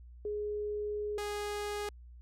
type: tone pair in turn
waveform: sine / sawtooth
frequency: 417.6 / 413.5 Hz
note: G#4 / G#4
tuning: +10 / -8 cents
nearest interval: unison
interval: 18 cents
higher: first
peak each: -33 / -31 dBFS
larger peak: second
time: 0.25-1.18 / 1.18-1.89 s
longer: first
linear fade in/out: 2 ms
effects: added 60 Hz sine -49 dBFS peak until 2.21 s + low-pass 12000 Hz 12 dB/octave